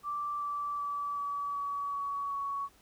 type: tone with pitch steps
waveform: sine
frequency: 1170 / 1161.2 / 1152.6 / 1143.9 / 1135.4 / 1126.9 / 1118.5 Hz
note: D6 / D6 / D6 / D6 / C#6 / C#6 / C#6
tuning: -7 / -20 / -33 / -46 / +41 / +28 / +15 cents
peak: -32 dBFS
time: 0.03-2.69 s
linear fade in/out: 50 ms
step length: 380 ms
effects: pink hiss -63 dBFS RMS until 2.81 s